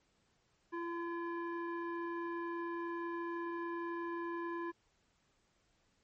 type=tone with low-pass filter; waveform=square; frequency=340 Hz; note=F4; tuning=46 cents flat; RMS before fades=-40 dBFS; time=0.72-4.72 s; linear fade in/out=20 ms; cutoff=1400 Hz; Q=5.4; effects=pink hiss -75 dBFS RMS until 6.03 s + MP3 32 kbps